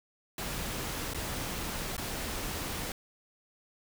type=noise with dropouts; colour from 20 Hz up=pink; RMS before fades=-36 dBFS; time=0.38-2.92 s; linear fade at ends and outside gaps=2 ms; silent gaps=1.136-1.145 / 1.967-1.979 s; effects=none